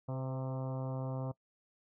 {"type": "harmonic tone with a mistuned harmonic", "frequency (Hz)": 131.6, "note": "C3", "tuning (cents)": 10, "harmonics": [1, 2, 3, 4, 5, 6, 7, 8, 9, 10], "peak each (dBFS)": [-36, -44, -52, -45, -47, -52, -52, -55, -56, -64], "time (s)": [0.08, 1.32], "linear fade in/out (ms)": 10, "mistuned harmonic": 4, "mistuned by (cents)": -18, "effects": ["noise-tail reverb RT60 0.1 s tail -21 dB re dry"]}